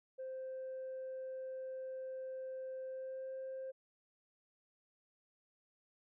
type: tone with pitch glide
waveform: sine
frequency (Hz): 522 to 526.8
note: C5 to C5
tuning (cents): -4 to +12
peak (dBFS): -40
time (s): 0.18-3.72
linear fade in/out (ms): 20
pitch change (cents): +16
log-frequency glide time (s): 2.87-3.33
effects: tanh soft clip ceiling -39 dBFS